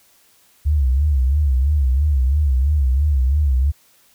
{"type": "tone with vibrato", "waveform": "sine", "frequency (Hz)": 69.3, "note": "C#2", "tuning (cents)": 0, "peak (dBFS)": -13, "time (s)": [0.65, 3.72], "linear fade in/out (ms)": 20, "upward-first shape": "sine", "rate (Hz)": 3, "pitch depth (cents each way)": 160, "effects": ["white hiss -55 dBFS RMS until 4.14 s"]}